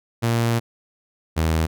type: tone pair in turn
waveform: sawtooth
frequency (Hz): 116.54 / 80.3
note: A#2 / E2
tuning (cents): 0 / -45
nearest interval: tritone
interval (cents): 645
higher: first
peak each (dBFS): -14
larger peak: neither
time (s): 0.22-0.6 / 1.36-1.67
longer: first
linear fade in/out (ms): 20
effects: none

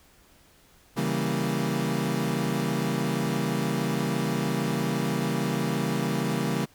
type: chord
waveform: 30% pulse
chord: C# diminished seventh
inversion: none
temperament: equal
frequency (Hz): 138.59 / 164.81 / 196 / 233.1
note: C#3 / E3 / G3 / Bb3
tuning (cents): 0 / 0 / 0 / 0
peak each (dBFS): -28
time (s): 0.96-6.66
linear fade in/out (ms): 20
effects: pink hiss -58 dBFS RMS until 6.74 s

